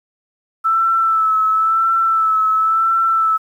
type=tone with vibrato; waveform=sine; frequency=1318.5 Hz; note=E6; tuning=in tune; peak=-12 dBFS; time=0.64-3.38 s; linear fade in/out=20 ms; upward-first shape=sine; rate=0.96 Hz; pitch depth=32 cents each way; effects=8-bit